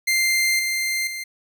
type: tone with level steps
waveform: sawtooth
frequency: 2093 Hz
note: C7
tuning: in tune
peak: -14 / -18 / -25 dBFS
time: 0.07-1.24 s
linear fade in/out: 10 ms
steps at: 0.59 / 1.07 s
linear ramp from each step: 2 ms
effects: none